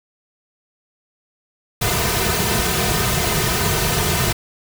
pink noise with comb filter, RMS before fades -19 dBFS, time 1.81-4.33 s, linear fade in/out 10 ms, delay 3.6 ms, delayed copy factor -0.85, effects none

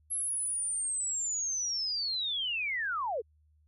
sine linear sweep, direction down, 11175 to 392.9 Hz, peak -30 dBFS, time 0.1-3.22 s, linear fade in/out 20 ms, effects added 76 Hz sine -63 dBFS peak until 3.67 s

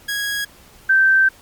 sawtooth / sine tone pair in turn, 1654 / 1556.8 Hz, G#6 / G6, -8 / -12 cents, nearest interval minor second, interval 104 cents, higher first, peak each -17 / -10 dBFS, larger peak second, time 0.08-0.45 / 0.89-1.29 s, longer second, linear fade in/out 10 ms, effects pink hiss -47 dBFS RMS until 1.41 s + MP3 96 kbps

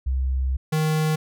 sine / square tone pair in turn, 65.41 / 155.87 Hz, C2 / D#3, 0 / +3 cents, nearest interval octave + minor third, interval 1503 cents, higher second, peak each -20 dBFS, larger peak neither, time 0.06-0.57 / 0.72-1.16 s, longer first, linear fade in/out 10 ms, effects none

